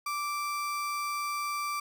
35% pulse tone, 1171 Hz, D6, 5 cents flat, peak -29 dBFS, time 0.06-1.8 s, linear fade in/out 5 ms, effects none

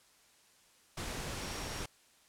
sine tone in noise, 5588 Hz, F8, in tune, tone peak -50 dBFS, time 1.41-1.83 s, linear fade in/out 5 ms, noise pink, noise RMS -40 dBFS, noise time 0.97-1.86 s, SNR -13 dB, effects white hiss -65 dBFS RMS until 2.28 s + low-pass 10000 Hz 12 dB/octave

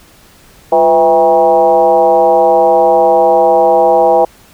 sine tone with frequency modulation, 652 Hz, E5, 19 cents flat, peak -5 dBFS, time 0.72-4.25 s, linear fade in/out 5 ms, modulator 151 Hz, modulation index 1.5, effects pink hiss -43 dBFS RMS until 4.53 s

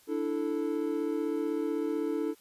triangle chord, D suspended second, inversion none, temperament equal, 293.7 / 329.6 / 440 Hz, D4 / E4 / A4, 0 / 0 / 0 cents, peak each -31 dBFS, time 0.07-2.35 s, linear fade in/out 50 ms, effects white hiss -61 dBFS RMS until 2.4 s + resampled to 32000 Hz

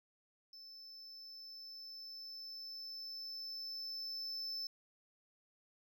triangle tone with level ramp, 5274 Hz, E8, in tune, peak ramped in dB -51 to -38 dBFS, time 0.53-4.67 s, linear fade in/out 2 ms, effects none

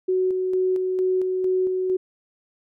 sine tone with tremolo, 371.5 Hz, F#4, 7 cents sharp, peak -18 dBFS, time 0.08-1.97 s, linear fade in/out 10 ms, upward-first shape square, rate 2.2 Hz, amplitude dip 30%, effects none

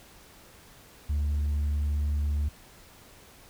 triangle tone with tanh clipping, 73.42 Hz, D2, in tune, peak -25 dBFS, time 1.09-2.49 s, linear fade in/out 10 ms, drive 7 dB, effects pink hiss -53 dBFS RMS until 3.49 s

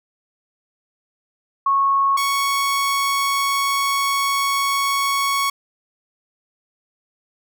sine / sawtooth tone pair in turn, 1100 / 1110.2 Hz, C#6 / C#6, -14 / +2 cents, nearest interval unison, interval 16 cents, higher second, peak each -14 dBFS, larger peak neither, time 1.66-2.17 / 2.17-5.5 s, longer second, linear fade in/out 5 ms, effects none

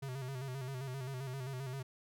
square tone with vibrato, 131.9 Hz, C3, 14 cents sharp, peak -40 dBFS, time 0.02-1.83 s, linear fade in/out 10 ms, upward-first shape square, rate 7.6 Hz, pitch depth 66 cents each way, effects none

